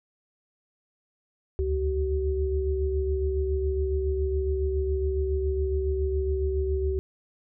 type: tone cluster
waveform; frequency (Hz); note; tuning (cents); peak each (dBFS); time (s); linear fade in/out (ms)
sine; 70.6 / 77.8 / 381.6; C#2 / D#2 / G4; +32 / 0 / -47; -26 / -35 / -27; 1.59-6.99; 0
effects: none